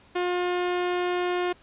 sawtooth tone, 356.9 Hz, F4, 38 cents sharp, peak -20 dBFS, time 0.15-1.53 s, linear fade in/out 10 ms, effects pink hiss -56 dBFS RMS until 1.62 s + resampled to 8000 Hz

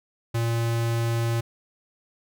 square tone, 116 Hz, A#2, 8 cents flat, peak -23 dBFS, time 0.34-1.41 s, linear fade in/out 10 ms, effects none

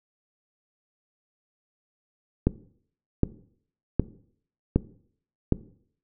click train, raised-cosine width 3 ms, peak -6 dBFS, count 5, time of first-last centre 2.47-5.523 s, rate 1.31 Hz, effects noise-tail reverb RT60 0.6 s tail -18 dB re dry

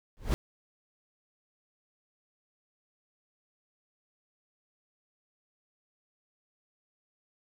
brown noise with exponential growth, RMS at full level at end -19 dBFS, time 0.17-0.34 s, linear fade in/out 0 ms, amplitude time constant 36 ms, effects none

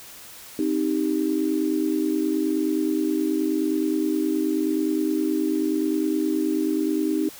sine chord, C minor, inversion none, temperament equal, 261.6 / 311.1 / 392 Hz, C4 / Eb4 / G4, 0 / 0 / 0 cents, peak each -27 / -22 / -28 dBFS, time 0.59-7.29 s, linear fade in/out 2 ms, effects white hiss -43 dBFS RMS until 7.39 s

